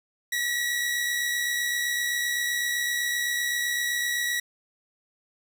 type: tone pair together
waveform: sawtooth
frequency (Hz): 1864.7 / 1932.5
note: A#6 / B6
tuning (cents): 0 / -38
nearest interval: minor second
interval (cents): 62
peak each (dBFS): -31 / -22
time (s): 0.32-4.4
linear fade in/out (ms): 5
effects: none